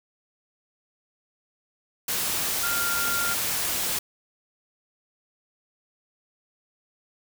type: tone in noise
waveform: sine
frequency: 1396.9 Hz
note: F6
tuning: in tune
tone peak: -27 dBFS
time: 2.63-3.34 s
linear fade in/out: 5 ms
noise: white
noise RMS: -27 dBFS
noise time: 2.08-3.99 s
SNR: -3 dB
effects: none